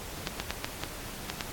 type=clicks; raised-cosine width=0.2 ms; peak=-13 dBFS; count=7; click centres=0.272 / 0.4 / 0.506 / 0.645 / 0.836 / 1.3 / 1.408 s; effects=pink hiss -41 dBFS RMS until 1.52 s + AAC 64 kbps